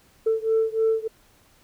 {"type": "beating tone pair", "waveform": "sine", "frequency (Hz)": [443.7, 447], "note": ["A4", "A4"], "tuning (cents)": [14, 27], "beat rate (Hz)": 3.3, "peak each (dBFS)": [-21, -22], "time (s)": [0.26, 1.08], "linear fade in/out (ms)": 10, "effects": ["tanh soft clip ceiling -14 dBFS", "pink hiss -58 dBFS RMS until 1.63 s"]}